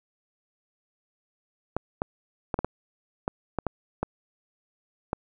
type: clicks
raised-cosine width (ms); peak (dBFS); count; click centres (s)
1; -12; 10; 1.766 / 2.019 / 2.542 / 2.59 / 2.646 / 3.279 / 3.587 / 3.667 / 4.03 / 5.131
effects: none